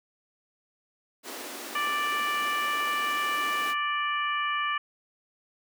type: high-pass noise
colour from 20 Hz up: pink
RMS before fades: -39 dBFS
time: 1.23-3.75 s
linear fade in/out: 50 ms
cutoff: 240 Hz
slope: 48 dB/octave
type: harmonic tone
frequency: 587.3 Hz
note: D5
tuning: in tune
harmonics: 2 / 3 / 4 / 5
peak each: -28 / -32 / -34 / -36 dBFS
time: 1.75-4.78 s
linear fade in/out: 5 ms
effects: none